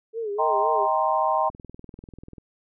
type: tone with vibrato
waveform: sine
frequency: 431.3 Hz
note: A4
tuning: 35 cents flat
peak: -26 dBFS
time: 0.13-0.88 s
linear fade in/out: 50 ms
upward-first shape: sine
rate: 3.9 Hz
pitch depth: 120 cents each way
type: chord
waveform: sine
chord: C minor seventh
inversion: first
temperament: equal with one note detuned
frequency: 628.8 / 784 / 932.3 / 1046.5 Hz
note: Eb5 / G5 / Bb5 / C6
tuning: +18 / 0 / 0 / 0 cents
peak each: -25 dBFS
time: 0.38-1.5 s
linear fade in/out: 20 ms
type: click train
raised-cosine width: 3 ms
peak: -29 dBFS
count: 19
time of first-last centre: 1.5-2.382 s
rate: 20.4 Hz
effects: none